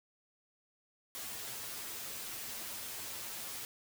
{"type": "noise with comb filter", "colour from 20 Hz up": "white", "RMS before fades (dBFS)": -43, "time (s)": [1.15, 3.65], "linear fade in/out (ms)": 0, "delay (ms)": 9.1, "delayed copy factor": 0.8, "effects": []}